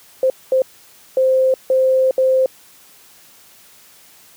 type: tone bursts at uneven times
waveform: sine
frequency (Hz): 522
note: C5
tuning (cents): -4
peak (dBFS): -11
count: 5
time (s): 0.23-0.3 / 0.52-0.62 / 1.17-1.54 / 1.7-2.11 / 2.18-2.46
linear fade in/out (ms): 2
effects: white hiss -47 dBFS RMS until 4.36 s + high-pass 60 Hz 12 dB/octave